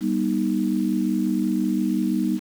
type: chord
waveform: sine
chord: G augmented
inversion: none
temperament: equal with one note detuned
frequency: 196 / 241.7 / 311.1 Hz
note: G3 / B3 / D#4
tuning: 0 / -37 / 0 cents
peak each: -24 dBFS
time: 0-2.4 s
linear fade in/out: 50 ms
effects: 7-bit